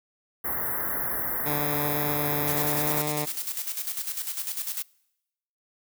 white band-stop noise, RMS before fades -29 dBFS, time 0.44-3.02 s, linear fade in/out 10 ms, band 2000 to 11000 Hz, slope 96 dB/octave
10% pulse tone with pitch glide, 146.83 to 149.57 Hz, D3 to D3, 0 to +32 cents, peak -19 dBFS, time 1.45-3.26 s, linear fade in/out 20 ms, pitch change +32 cents, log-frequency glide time 2.55-2.98 s
blue noise with tremolo, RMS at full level -30 dBFS, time 2.47-4.83 s, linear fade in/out 10 ms, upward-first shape square, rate 10 Hz, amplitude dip 60%
effects noise-tail reverb RT60 0.9 s tail -25 dB re dry

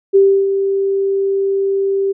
sine tone with ADSR envelope, 392 Hz, G4, in tune, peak -5 dBFS, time 0.13-2.13 s, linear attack 25 ms, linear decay 310 ms, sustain -8 dB, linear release 20 ms, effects none

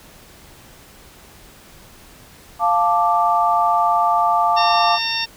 sine chord, D minor, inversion first, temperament equal, 698.5 / 880 / 1174.7 Hz, F5 / A5 / D6, 0 / 0 / 0 cents, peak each -18 dBFS, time 2.59-4.99 s, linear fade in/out 50 ms
harmonic tone, 910 Hz, A#5, 42 cents flat, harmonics 1 / 2 / 3 / 4 / 5 / 6, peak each -29 / -29 / -25 / -26 / -30 / -24 dBFS, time 4.56-5.26 s, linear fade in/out 20 ms
effects pink hiss -45 dBFS RMS until 5.36 s

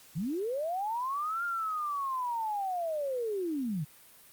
sine linear two-way sweep, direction up then down, 137.9 to 1414 to 137.9 Hz, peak -30 dBFS, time 0.15-3.85 s, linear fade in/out 20 ms, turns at 1.44 s, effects white hiss -56 dBFS RMS until 4.32 s + Opus 48 kbps

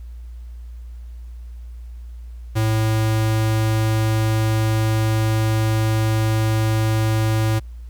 square tone, 110 Hz, A2, in tune, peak -17 dBFS, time 2.55-7.6 s, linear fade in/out 20 ms, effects added 59 Hz sine -32 dBFS peak until 7.89 s + pink hiss -60 dBFS RMS until 7.89 s

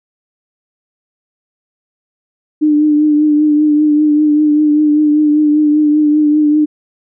sine tone with vibrato, 300.6 Hz, D4, 40 cents sharp, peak -7 dBFS, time 2.61-6.66 s, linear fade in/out 20 ms, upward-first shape triangle, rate 5.1 Hz, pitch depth 34 cents each way, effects none

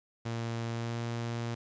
sawtooth tone with pitch glide, 115.7 to 117.25 Hz, A#2 to A#2, -13 to +11 cents, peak -29 dBFS, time 0.25-1.55 s, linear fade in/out 10 ms, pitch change +24 cents, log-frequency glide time 0.69-0.97 s, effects resampled to 16000 Hz + 10-bit

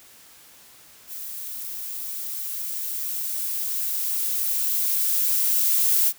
violet noise with level ramp, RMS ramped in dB -35 to -19 dBFS, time 1.07-6.13 s, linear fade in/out 50 ms, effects white hiss -50 dBFS RMS until 6.18 s

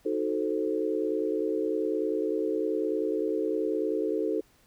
sine chord, D# diminished seventh, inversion none, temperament equal, 311.1 / 370 / 440 / 523.3 Hz, D#4 / F#4 / A4 / C5, 0 / 0 / 0 / 0 cents, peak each -31 / -32 / -29 / -35 dBFS, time 0.05-4.41 s, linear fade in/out 10 ms, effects pink hiss -63 dBFS RMS until 4.66 s

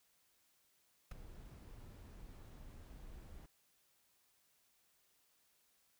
brown noise with ADSR envelope, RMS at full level -38 dBFS, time 1.11-3.46 s, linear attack 5 ms, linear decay 10 ms, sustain -16 dB, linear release 3 ms, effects white hiss -75 dBFS RMS until 5.99 s

